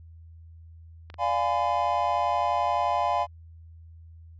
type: clicks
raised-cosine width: 0.3 ms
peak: -27 dBFS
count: 2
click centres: 1.101 / 1.142 s
type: chord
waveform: triangle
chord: D diminished seventh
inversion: none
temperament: equal with one note detuned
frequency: 587.3 / 698.5 / 830.6 / 1013.8 Hz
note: D5 / F5 / Ab5 / Cb6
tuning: 0 / 0 / 0 / +45 cents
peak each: -30 / -25 / -26 / -26 dBFS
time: 1.18-3.27 s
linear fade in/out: 50 ms
effects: added 82 Hz sine -45 dBFS peak until 4.39 s + resampled to 16000 Hz